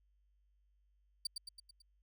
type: tone with echo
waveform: 35% pulse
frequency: 4633 Hz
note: D8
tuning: 24 cents flat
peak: -33 dBFS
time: 1.25-1.27 s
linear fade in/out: 5 ms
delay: 110 ms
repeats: 5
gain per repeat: -5 dB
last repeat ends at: 1.82 s
effects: added 50 Hz sine -70 dBFS peak until 2.02 s